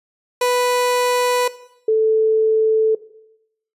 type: tone pair in turn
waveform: 30% pulse / sine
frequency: 493.9 / 439.3 Hz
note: B4 / A4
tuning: 0 / -3 cents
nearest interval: major second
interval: 203 cents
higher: first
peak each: -12 dBFS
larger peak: neither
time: 0.41-1.48 / 1.88-2.95 s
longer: neither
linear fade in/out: 5 ms
effects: noise-tail reverb RT60 0.8 s tail -17 dB re dry + resampled to 32000 Hz